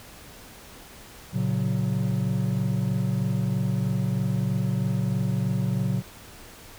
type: chord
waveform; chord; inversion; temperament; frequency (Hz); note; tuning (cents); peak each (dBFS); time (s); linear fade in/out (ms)
triangle; F# major; first; just; 115.62 / 138.75 / 185; A#2 / C#3 / F#3; -14 / +2 / 0; -25; 1.32-6.03; 50
effects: pink hiss -46 dBFS RMS until 6.78 s